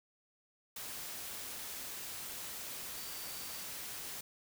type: tone in noise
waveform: sine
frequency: 4616 Hz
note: D8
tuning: 31 cents flat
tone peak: -53 dBFS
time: 2.96-3.63 s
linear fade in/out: 5 ms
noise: white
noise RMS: -44 dBFS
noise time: 0.76-4.21 s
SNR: -12 dB
effects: none